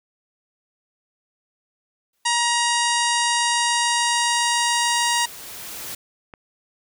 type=noise with exponential growth; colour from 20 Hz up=white; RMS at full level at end=-32 dBFS; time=2.13-5.95 s; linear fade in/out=5 ms; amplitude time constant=830 ms
type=harmonic tone; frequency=947 Hz; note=A#5; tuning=27 cents sharp; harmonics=1 / 2 / 3 / 4 / 5 / 6 / 7 / 8 / 9 / 10; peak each=-22 / -25 / -27 / -28 / -29 / -30 / -30 / -31 / -32 / -32 dBFS; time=2.25-5.26 s; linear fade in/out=10 ms
type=click; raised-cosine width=0.5 ms; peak=-25 dBFS; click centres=6.338 s
effects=none